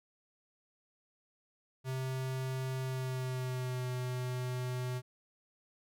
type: tone with pitch glide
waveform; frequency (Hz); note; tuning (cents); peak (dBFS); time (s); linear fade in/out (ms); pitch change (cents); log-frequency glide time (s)
square; 130.81 to 125.92; C3 to B2; 0 to +34; -35; 1.84-5.02; 50; -66; 2.82-3.89
effects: none